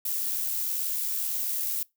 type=noise with amplitude modulation; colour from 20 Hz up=violet; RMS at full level=-28 dBFS; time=0.05-1.83 s; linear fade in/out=5 ms; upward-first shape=sine; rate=78.4 Hz; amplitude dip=30%; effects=noise-tail reverb RT60 0.2 s tail -23 dB re dry